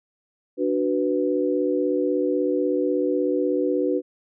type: chord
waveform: sine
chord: B minor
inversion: first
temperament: equal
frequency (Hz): 293.7 / 370 / 493.9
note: D4 / F#4 / B4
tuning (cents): 0 / 0 / 0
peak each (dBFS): -24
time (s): 0.57-4.02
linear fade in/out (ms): 50
effects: none